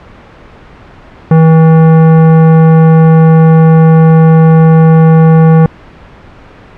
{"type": "tone with tanh clipping", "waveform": "sine", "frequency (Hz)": 161.1, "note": "E3", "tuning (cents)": -39, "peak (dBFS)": -3, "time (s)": [1.31, 5.66], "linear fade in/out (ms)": 2, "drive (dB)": 17, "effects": ["pink hiss -34 dBFS RMS until 6.77 s", "low-pass 2000 Hz 12 dB/octave"]}